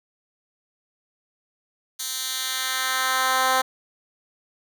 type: tone with high-pass filter sweep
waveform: 10% pulse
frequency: 260 Hz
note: C4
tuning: 11 cents flat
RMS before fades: -24 dBFS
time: 1.99-3.62 s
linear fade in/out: 10 ms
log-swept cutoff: 5200 to 690 Hz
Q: 0.97
effects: none